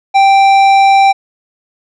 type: tone with tanh clipping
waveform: triangle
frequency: 784 Hz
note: G5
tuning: in tune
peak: -6 dBFS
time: 0.14-1.13 s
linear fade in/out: 20 ms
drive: 16 dB
effects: none